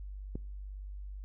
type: click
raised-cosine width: 3 ms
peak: -25 dBFS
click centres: 0.355 s
effects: noise-tail reverb RT60 0.6 s tail -25 dB re dry + added 49 Hz sine -40 dBFS peak until 1.24 s